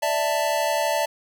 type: chord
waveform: square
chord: D suspended second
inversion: none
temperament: equal with one note detuned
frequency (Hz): 587.3 / 659.3 / 885.6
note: D5 / E5 / A5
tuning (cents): 0 / 0 / +11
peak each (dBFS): -26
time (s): 0.02-1.06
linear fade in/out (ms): 10
effects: none